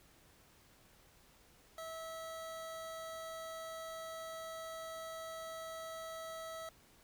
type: tone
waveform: 25% pulse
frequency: 650 Hz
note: E5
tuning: 24 cents flat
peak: -40 dBFS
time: 1.78-6.69 s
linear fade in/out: 2 ms
effects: pink hiss -65 dBFS RMS until 7.03 s